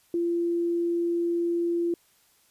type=tone; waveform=sine; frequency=342.3 Hz; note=F4; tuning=35 cents flat; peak=-23 dBFS; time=0.14-1.94 s; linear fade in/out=2 ms; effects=white hiss -63 dBFS RMS until 2.5 s + resampled to 32000 Hz